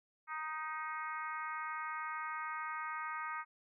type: harmonic tone with a mistuned harmonic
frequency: 311.1 Hz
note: D#4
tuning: in tune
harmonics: 3 / 4 / 5 / 6 / 7 / 8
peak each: -45 / -41 / -46 / -49 / -48 / -59 dBFS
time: 0.27-3.45 s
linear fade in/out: 50 ms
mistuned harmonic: 6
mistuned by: +24 cents
effects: none